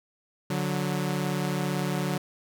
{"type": "tone pair together", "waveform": "sawtooth", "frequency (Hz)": [145.72, 183.6], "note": ["D3", "F#3"], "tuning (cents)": [-13, -13], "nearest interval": "major third", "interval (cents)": 400, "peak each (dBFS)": -25, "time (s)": [0.5, 2.18], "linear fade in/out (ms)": 5, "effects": []}